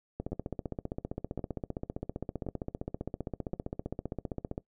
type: two click trains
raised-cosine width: 2 ms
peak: -21 / -23 dBFS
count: 68 / 4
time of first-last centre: 0.2-4.579 / 0.32-3.539 s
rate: 15.3 / 0.932 Hz
effects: noise-tail reverb RT60 0.1 s tail -20 dB re dry